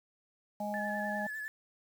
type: harmonic tone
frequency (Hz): 207.7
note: G#3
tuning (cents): 0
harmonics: 1 / 3 / 4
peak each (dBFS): -38 / -38 / -38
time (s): 0.6-1.27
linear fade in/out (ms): 5
type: tone with vibrato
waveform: sine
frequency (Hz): 1728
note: A6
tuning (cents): -32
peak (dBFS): -37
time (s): 0.74-1.48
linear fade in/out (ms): 0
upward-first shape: sine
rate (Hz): 9.9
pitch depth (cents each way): 32
effects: 9-bit